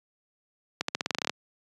accelerating click train, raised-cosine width 0.2 ms, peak -9 dBFS, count 12, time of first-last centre 0.81-1.296 s, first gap 74 ms, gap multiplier 0.89, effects high-pass 150 Hz 12 dB/octave + resampled to 24000 Hz

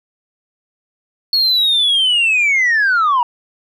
sine linear sweep, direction down, 4369 to 928 Hz, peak -9 dBFS, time 1.33-3.23 s, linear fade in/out 2 ms, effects tanh soft clip ceiling -9 dBFS

